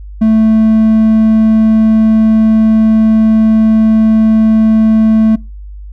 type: tone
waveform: triangle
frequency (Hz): 220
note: A3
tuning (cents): 0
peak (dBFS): -3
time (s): 0.21-5.36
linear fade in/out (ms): 10
effects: noise-tail reverb RT60 0.3 s tail -26 dB re dry + added 50 Hz sine -25 dBFS peak until 5.92 s